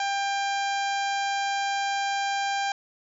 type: harmonic tone with a mistuned harmonic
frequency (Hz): 795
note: G5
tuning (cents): +24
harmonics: 1 / 2 / 3 / 4 / 5 / 6 / 7 / 8 / 9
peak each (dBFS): -26 / -32 / -36 / -38 / -40 / -42 / -43 / -44 / -45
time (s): 0-2.72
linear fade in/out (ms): 2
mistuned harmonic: 9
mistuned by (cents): -16
effects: none